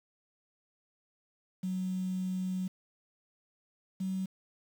triangle tone pair in turn, 185.6 / 189.17 Hz, F#3 / F#3, +6 / +39 cents, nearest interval unison, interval 33 cents, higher second, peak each -27 dBFS, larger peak neither, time 1.63-2.68 / 4-4.26 s, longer first, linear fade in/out 10 ms, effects tanh soft clip ceiling -29 dBFS + 9-bit

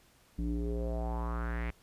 square tone with low-pass filter sweep, 58.27 Hz, A#1, in tune, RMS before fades -34 dBFS, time 0.38-1.71 s, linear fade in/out 10 ms, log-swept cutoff 240 to 2300 Hz, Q 4.4, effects pink hiss -64 dBFS RMS until 1.82 s + resampled to 32000 Hz

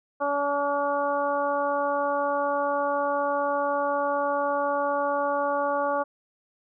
harmonic tone, 285.3 Hz, C#4, 50 cents sharp, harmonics 1 / 2 / 3 / 4 / 5, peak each -35 / -26 / -29 / -29 / -34 dBFS, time 0.2-6.04 s, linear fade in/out 20 ms, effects none

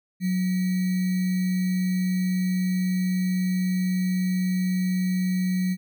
sine tone with sample-and-hold, 183.8 Hz, F#3, 11 cents flat, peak -21 dBFS, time 0.2-5.77 s, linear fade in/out 50 ms, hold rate 2100 Hz, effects none

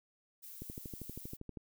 violet noise, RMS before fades -50 dBFS, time 0.42-1.37 s, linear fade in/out 20 ms
click train, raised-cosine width 3 ms, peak -31 dBFS, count 13, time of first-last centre 0.62-1.572 s, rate 12.6 Hz
effects none

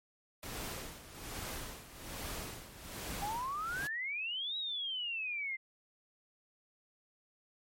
pink noise with tremolo, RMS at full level -41 dBFS, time 0.43-3.87 s, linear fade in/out 0 ms, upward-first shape sine, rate 1.2 Hz, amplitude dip 75%
sine exponential two-way sweep, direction up then down, 784 to 3884 to 2069 Hz, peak -35 dBFS, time 3.21-5.57 s, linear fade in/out 20 ms, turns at 4.57 s
effects MP3 64 kbps

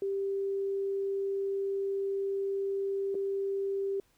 sine tone with dropouts, 393.1 Hz, G4, 5 cents sharp, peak -29 dBFS, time 0.02-4 s, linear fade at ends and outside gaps 2 ms, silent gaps 3.145-3.151 s, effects pink hiss -69 dBFS RMS until 4.17 s

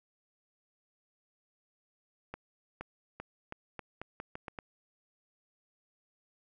accelerating click train, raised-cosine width 0.5 ms, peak -25 dBFS, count 10, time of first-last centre 2.34-4.588 s, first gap 470 ms, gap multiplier 0.83, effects none

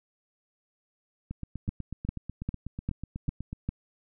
two click trains, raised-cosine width 5 ms, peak -17 / -23 dBFS, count 6 / 19, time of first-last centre 1.69-3.69 / 1.31-3.529 s, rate 2.5 / 8.11 Hz, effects none

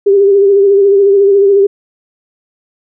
sine tone with vibrato, 397.7 Hz, G4, 25 cents sharp, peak -4 dBFS, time 0.06-1.67 s, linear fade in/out 10 ms, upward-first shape sine, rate 14 Hz, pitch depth 40 cents each way, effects none

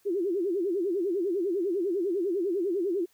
sine tone with vibrato, 370 Hz, F#4, in tune, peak -25 dBFS, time 0.05-3.06 s, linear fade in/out 20 ms, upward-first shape sine, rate 10 Hz, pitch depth 190 cents each way, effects white hiss -66 dBFS RMS until 3.13 s

